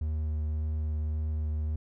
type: tone with vibrato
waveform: triangle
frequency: 76.9 Hz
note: D#2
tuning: 20 cents flat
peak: -26 dBFS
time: 0.01-1.76 s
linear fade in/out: 5 ms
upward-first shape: sine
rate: 1.8 Hz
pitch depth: 11 cents each way
effects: none